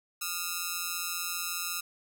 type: ring-modulated tone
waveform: 5% pulse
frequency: 1311 Hz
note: E6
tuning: 10 cents flat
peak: -17 dBFS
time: 0.21-1.81 s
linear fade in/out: 10 ms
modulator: 87.4 Hz
effects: none